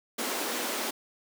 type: high-pass noise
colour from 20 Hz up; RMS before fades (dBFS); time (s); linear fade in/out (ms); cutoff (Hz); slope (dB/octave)
pink; -32; 0.18-0.91; 10; 230; 48
effects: none